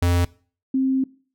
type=tone pair in turn; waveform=square / sine; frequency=87.5 / 264.3 Hz; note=F2 / C4; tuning=+4 / +18 cents; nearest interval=octave + perfect fifth; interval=1914 cents; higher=second; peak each=-17 dBFS; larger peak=neither; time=0.02-0.25 / 0.74-1.04 s; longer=second; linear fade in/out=5 ms; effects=noise-tail reverb RT60 0.4 s tail -21 dB re dry